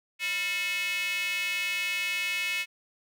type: tone with high-pass filter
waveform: square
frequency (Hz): 197.8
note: G3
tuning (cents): +16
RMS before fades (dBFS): -30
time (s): 0.19-2.66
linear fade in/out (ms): 50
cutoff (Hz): 2400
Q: 6.9
effects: none